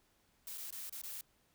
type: noise with dropouts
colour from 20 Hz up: blue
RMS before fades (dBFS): -45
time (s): 0.47-1.21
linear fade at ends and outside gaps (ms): 2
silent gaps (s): 0.576-0.579 / 0.706-0.725 / 0.896-0.925 / 1.017-1.035
effects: pink hiss -73 dBFS RMS until 1.54 s